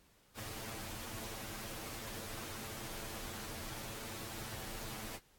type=noise with comb filter; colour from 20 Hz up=pink; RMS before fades=-45 dBFS; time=0.34-5.2 s; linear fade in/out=50 ms; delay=9 ms; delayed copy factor=+1; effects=pink hiss -68 dBFS RMS until 5.38 s + AAC 64 kbps